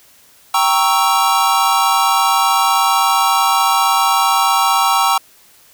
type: chord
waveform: square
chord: G diminished seventh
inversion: none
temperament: equal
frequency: 784 / 932.3 / 1108.7 / 1318.5 Hz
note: G5 / Bb5 / Db6 / Fb6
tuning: 0 / 0 / 0 / 0 cents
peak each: -18 dBFS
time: 0.54-5.18 s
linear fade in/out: 5 ms
effects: white hiss -48 dBFS RMS until 5.73 s